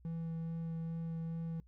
triangle tone with vibrato, 164.5 Hz, E3, 3 cents flat, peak -35 dBFS, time 0.05-1.6 s, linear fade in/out 0 ms, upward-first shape sine, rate 2.4 Hz, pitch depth 8 cents each way, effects noise-tail reverb RT60 0.1 s tail -23 dB re dry + added 61 Hz sine -59 dBFS peak until 1.67 s

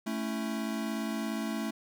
square chord, A major, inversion none, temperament equal, 220 / 277.2 / 329.6 Hz, A3 / C#4 / E4, 0 / 0 / 0 cents, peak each -34 / -39 / -40 dBFS, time 0.06-1.71 s, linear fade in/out 10 ms, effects none

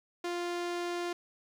sawtooth tone with low-pass filter, 349.2 Hz, F4, in tune, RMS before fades -35 dBFS, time 0.24-1.13 s, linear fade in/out 5 ms, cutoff 6500 Hz, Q 0.78, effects 10-bit

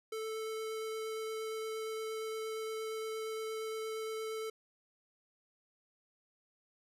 square tone with vibrato, 440 Hz, A4, in tune, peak -38 dBFS, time 0.12-4.5 s, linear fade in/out 5 ms, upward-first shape triangle, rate 8.6 Hz, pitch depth 9 cents each way, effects resampled to 32000 Hz

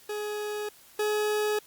40% pulse tone pair in turn, 419.5 / 422.4 Hz, G#4 / G#4, +17 / +29 cents, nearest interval unison, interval 12 cents, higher second, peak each -30 / -24 dBFS, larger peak second, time 0.09-0.69 / 0.99-1.59 s, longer neither, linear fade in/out 5 ms, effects white hiss -55 dBFS RMS until 1.66 s + Opus 48 kbps

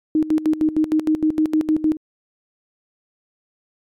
sine tone with tremolo, 311.1 Hz, D#4, in tune, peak -13 dBFS, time 0.15-1.97 s, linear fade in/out 2 ms, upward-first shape square, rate 6.5 Hz, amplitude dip 80%, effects MP3 64 kbps

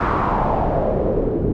pink noise with low-pass filter sweep, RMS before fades -19 dBFS, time 0-1.53 s, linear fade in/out 10 ms, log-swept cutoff 1300 to 350 Hz, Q 3.2, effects none

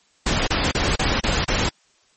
pink noise bursts, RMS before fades -20 dBFS, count 6, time 0.26-1.69 s, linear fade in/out 5 ms, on 210 ms, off 34 ms, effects white hiss -60 dBFS RMS until 2.16 s + MP3 32 kbps

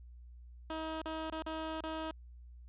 15% pulse tone with dropouts, 317.9 Hz, D#4, 37 cents sharp, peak -31 dBFS, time 0.7-2.11 s, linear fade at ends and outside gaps 1 ms, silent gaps 1.017-1.057 / 1.299-1.323 / 1.422-1.464 / 1.807-1.837 s, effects added 60 Hz sine -50 dBFS peak until 2.68 s + resampled to 8000 Hz

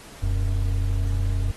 triangle tone pair together, 41.26 / 92.7 Hz, E1 / F#2, +2 / +4 cents, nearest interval octave + major second, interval 1402 cents, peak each -21 / -21 dBFS, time 0.22-1.52 s, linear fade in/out 10 ms, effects pink hiss -45 dBFS RMS until 1.56 s + AAC 32 kbps

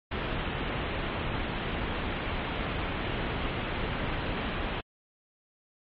pink low-pass noise, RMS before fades -32 dBFS, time 0.11-4.81 s, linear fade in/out 10 ms, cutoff 3400 Hz, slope 48 dB/octave, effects MP3 32 kbps

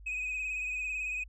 sine tone with vibrato, 2515 Hz, D#7, 18 cents sharp, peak -30 dBFS, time 0.06-1.24 s, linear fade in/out 10 ms, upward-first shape sine, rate 18 Hz, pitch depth 38 cents each way, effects tanh soft clip ceiling -31 dBFS + added 50 Hz sine -48 dBFS peak until 1.28 s

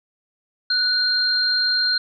sine tone pair together, 1480 / 4186 Hz, F#6 / C8, 0 / 0 cents, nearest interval octave + tritone, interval 1800 cents, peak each -23 / -18 dBFS, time 0.7-1.98 s, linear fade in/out 5 ms, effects none

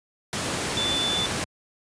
sine tone in noise, 3506 Hz, A7, 7 cents flat, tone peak -24 dBFS, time 0.77-1.26 s, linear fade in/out 0 ms, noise pink, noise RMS -27 dBFS, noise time 0.33-1.44 s, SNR 0 dB, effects high-pass 100 Hz 12 dB/octave + resampled to 22050 Hz

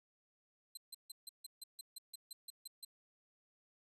20% pulse tone bursts, 4095 Hz, C8, 38 cents flat, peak -40 dBFS, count 13, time 0.75-2.849 s, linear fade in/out 5 ms, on 23 ms, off 150 ms, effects resampled to 32000 Hz + 13-bit

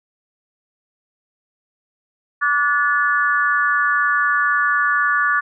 sine tone cluster, 1159 / 1453 / 1729 Hz, D6 / F#6 / A6, -23 / -32 / -31 cents, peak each -19 dBFS, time 2.41-5.41 s, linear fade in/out 20 ms, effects none

